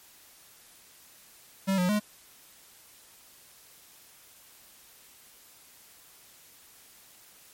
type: tone with pitch steps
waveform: square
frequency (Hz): 193.2 / 180 / 209.5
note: G3 / F#3 / G#3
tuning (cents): -25 / -47 / +15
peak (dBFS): -24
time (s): 1.67-2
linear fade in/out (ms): 20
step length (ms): 110
effects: white hiss -55 dBFS RMS until 7.53 s + MP3 64 kbps